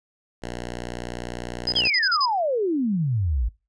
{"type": "tone", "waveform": "5% pulse", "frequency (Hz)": 60, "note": "B1", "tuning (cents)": -49, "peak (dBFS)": -19, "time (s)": [0.42, 1.88], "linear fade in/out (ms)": 10}
{"type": "tone bursts", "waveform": "sine", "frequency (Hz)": 5000, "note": "D#8", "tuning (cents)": 8, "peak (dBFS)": -20, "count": 7, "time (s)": [1.67, 2.257], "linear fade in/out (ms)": 5, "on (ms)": 53, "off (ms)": 36}
{"type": "exponential sweep", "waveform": "sine", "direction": "down", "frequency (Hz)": [3379, 51], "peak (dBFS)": -20, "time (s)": [1.75, 3.49], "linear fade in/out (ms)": 10}
{"effects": ["noise-tail reverb RT60 0.3 s tail -23 dB re dry", "resampled to 22050 Hz"]}